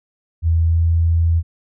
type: tone with pitch glide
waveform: sine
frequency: 82.41 to 83.22 Hz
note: E2 to E2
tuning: 0 to +17 cents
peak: -12 dBFS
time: 0.42-1.43 s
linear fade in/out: 50 ms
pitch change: +17 cents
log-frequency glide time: 0.67-0.8 s
effects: none